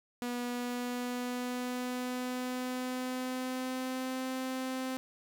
sawtooth tone with pitch glide, 243.6 to 259.6 Hz, B3 to C4, -24 to -13 cents, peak -30 dBFS, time 0.22-4.97 s, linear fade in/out 0 ms, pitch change +111 cents, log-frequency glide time 0.44-4.3 s, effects 10-bit

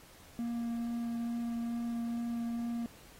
triangle tone with vibrato, 234.4 Hz, A#3, 10 cents sharp, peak -31 dBFS, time 0.39-2.86 s, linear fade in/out 0 ms, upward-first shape sine, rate 2.3 Hz, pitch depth 8 cents each way, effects pink hiss -57 dBFS RMS until 3.19 s + AAC 48 kbps

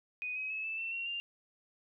sine tone with pitch steps, 2489 / 2537 / 2586 / 2635 / 2686 / 2738 / 2791 Hz, D#7 / D#7 / E7 / E7 / E7 / F7 / F7, 0 / +33 / -34 / -1 / +32 / -35 / -2 cents, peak -35 dBFS, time 0.22-1.2 s, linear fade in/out 0 ms, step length 140 ms, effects none

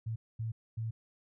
sine tone bursts at uneven times, 112.6 Hz, A2, 40 cents sharp, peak -33 dBFS, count 3, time 0.06-0.16 / 0.39-0.52 / 0.77-0.91 s, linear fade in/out 10 ms, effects none

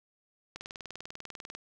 click train, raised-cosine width 0.2 ms, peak -24 dBFS, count 21, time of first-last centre 0.56-1.55 s, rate 20.2 Hz, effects none

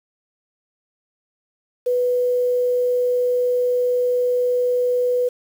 sine tone with quantisation, 493.9 Hz, B4, in tune, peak -16 dBFS, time 1.86-5.29 s, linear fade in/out 10 ms, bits 7, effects none

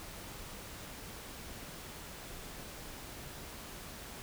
silence, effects pink hiss -47 dBFS RMS until 4.22 s

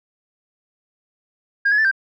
sine tone with pitch steps, 1622 / 1691 / 1761 / 1576 Hz, G#6 / G#6 / A6 / G6, -41 / +31 / +1 / +9 cents, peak -12 dBFS, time 1.65-1.914 s, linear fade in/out 10 ms, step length 66 ms, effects tanh soft clip ceiling -11 dBFS

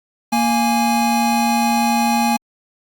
square tone pair together, 232.9 / 830.6 Hz, A#3 / G#5, -1 / 0 cents, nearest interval octave + minor seventh, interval 2201 cents, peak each -18 dBFS, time 0.32-2.37 s, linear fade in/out 10 ms, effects Opus 48 kbps

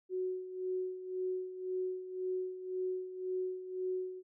sine tone with tremolo, 370 Hz, F#4, in tune, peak -32 dBFS, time 0.09-4.23 s, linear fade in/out 50 ms, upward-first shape sine, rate 1.9 Hz, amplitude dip 70%, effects none

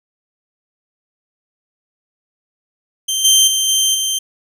20% pulse tone with level steps, 3136 Hz, G7, in tune, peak -11 / -3 / -9 / -7 / -11 dBFS, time 3.08-4.19 s, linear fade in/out 10 ms, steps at 3.24 / 3.47 / 3.68 / 3.94 s, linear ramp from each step 10 ms, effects none

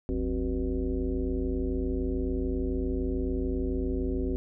sine tone with frequency modulation, 153 Hz, D#3, 29 cents flat, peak -26 dBFS, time 0.09-4.36 s, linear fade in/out 0 ms, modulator 111 Hz, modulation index 2.4, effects none

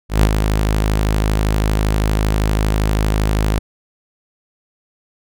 sawtooth tone with ADSR envelope, 52.6 Hz, G#1, 23 cents sharp, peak -4 dBFS, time 0.09-3.59 s, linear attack 140 ms, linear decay 53 ms, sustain -6 dB, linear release 6 ms, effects none

